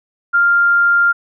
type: tone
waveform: sine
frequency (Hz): 1396.9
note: F6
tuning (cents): 0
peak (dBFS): -9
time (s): 0.33-1.13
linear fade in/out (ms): 20
effects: none